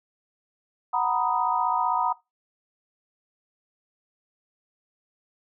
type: chord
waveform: sine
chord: B major seventh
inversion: second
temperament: equal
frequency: 740 / 932.3 / 987.8 / 1244.5 Hz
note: F#5 / A#5 / B5 / D#6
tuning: 0 / 0 / 0 / 0 cents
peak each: -28 / -26 / -27 / -29 dBFS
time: 0.93-2.13 s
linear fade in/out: 10 ms
effects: noise-tail reverb RT60 0.2 s tail -19 dB re dry